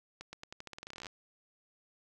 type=accelerating click train; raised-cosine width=0.2 ms; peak=-27 dBFS; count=20; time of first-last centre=0.21-1.068 s; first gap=120 ms; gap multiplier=0.87; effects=none